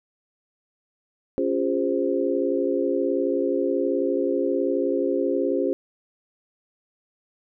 sine chord, Db major seventh, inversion none, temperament equal with one note detuned, 277.2 / 349.2 / 407.9 / 523.3 Hz, Db4 / F4 / Ab4 / C5, 0 / 0 / -31 / 0 cents, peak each -26 dBFS, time 1.38-5.73 s, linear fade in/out 0 ms, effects none

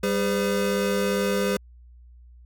square tone cluster, 195.4 / 406.4 / 509 Hz, G3 / G#4 / C5, -5 / -38 / -48 cents, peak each -27 dBFS, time 0.03-1.57 s, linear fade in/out 5 ms, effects added 60 Hz sine -46 dBFS peak until 2.45 s

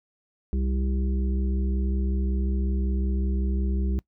harmonic tone with a mistuned harmonic, 65.41 Hz, C2, in tune, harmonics 1 / 3 / 5 / 6, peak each -23 / -31 / -38 / -40 dBFS, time 0.53-3.99 s, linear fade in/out 0 ms, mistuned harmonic 1, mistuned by -16 cents, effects noise-tail reverb RT60 0.1 s tail -22 dB re dry

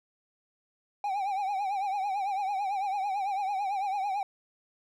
triangle tone with vibrato, 791 Hz, G5, 15 cents sharp, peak -26 dBFS, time 1.04-4.23 s, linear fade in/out 2 ms, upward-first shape triangle, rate 9 Hz, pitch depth 110 cents each way, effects none

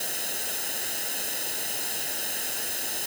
white noise with comb filter, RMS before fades -30 dBFS, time 0-3.06 s, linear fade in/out 5 ms, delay 0.88 ms, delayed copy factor -0.7, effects none

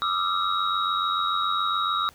sine tone cluster, 1173 / 1260 / 1359 / 3804 Hz, D6 / D#6 / F6 / A#7, -2 / +21 / -48 / +34 cents, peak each -28 dBFS, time 0.02-2.09 s, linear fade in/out 0 ms, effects pink hiss -54 dBFS RMS until 2.14 s

